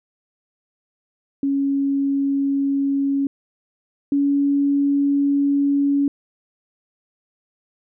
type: tone pair in turn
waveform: sine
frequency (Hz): 277.2 / 282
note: C#4 / C#4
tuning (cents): 0 / +30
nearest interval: unison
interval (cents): 30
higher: second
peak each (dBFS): -17 / -15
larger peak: second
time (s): 1.43-3.27 / 4.12-6.08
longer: second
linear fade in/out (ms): 2
effects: none